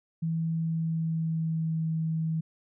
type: tone with pitch glide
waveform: sine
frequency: 163.3 to 160.68 Hz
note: E3 to E3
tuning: -16 to -44 cents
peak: -26 dBFS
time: 0.22-2.41 s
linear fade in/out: 10 ms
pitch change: -28 cents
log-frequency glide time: 0.55-1.9 s
effects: none